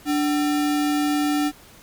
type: tone with sample-and-hold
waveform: sine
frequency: 293.7 Hz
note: D4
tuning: in tune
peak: -18 dBFS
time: 0.05-1.52 s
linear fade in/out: 50 ms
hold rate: 1050 Hz
effects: pink hiss -48 dBFS RMS until 1.82 s + MP3 96 kbps